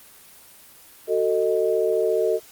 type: chord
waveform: sine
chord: D# diminished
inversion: first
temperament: just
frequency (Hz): 373.4 / 448 / 622.3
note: F#4 / A4 / D#5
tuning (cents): +16 / +31 / 0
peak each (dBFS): -24 / -21 / -24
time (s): 1.07-2.4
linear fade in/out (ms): 50
effects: white hiss -48 dBFS RMS until 2.51 s + Opus 24 kbps